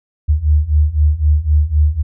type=beating tone pair; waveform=sine; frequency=73.3 / 77.2 Hz; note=D2 / D#2; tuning=-3 / -13 cents; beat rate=3.9 Hz; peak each=-14 / -12 dBFS; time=0.28-2.03 s; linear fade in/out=20 ms; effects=none